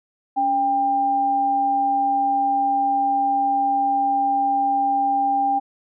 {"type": "tone pair together", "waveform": "sine", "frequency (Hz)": [281.1, 795], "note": ["C#4", "G5"], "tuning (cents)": [24, 24], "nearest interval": "octave + tritone", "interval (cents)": 1800, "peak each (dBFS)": [-29, -17], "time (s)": [0.36, 5.6], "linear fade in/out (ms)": 20, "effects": []}